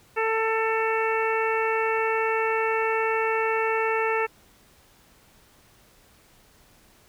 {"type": "harmonic tone", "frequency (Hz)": 445.3, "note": "A4", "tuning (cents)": 21, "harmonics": [1, 2, 3, 4, 5, 6], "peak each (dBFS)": [-25, -28, -30, -31, -32, -33], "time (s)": [0.16, 4.27], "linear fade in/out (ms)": 20, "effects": ["pink hiss -57 dBFS RMS until 7.08 s"]}